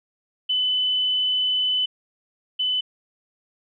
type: tone pair in turn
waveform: sine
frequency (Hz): 3011 / 3011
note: F#7 / F#7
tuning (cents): +30 / +30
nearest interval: unison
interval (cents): 0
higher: neither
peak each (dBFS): -19 / -20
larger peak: first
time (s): 0.49-1.86 / 2.59-2.81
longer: first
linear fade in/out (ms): 10
effects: none